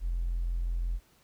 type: tone with tanh clipping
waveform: triangle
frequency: 42.84 Hz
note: F1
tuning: 33 cents flat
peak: -27 dBFS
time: 0-1 s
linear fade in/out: 50 ms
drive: 1 dB
effects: pink hiss -64 dBFS RMS until 1.23 s